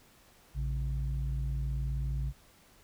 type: tone pair together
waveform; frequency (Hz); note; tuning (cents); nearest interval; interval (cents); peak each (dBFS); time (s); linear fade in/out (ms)
sine; 57.39 / 136.5; A#1 / C#3; -26 / -26; octave + minor third; 1500; -30 / -34; 0.54-2.33; 50
effects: tanh soft clip ceiling -25 dBFS + pink hiss -61 dBFS RMS until 2.83 s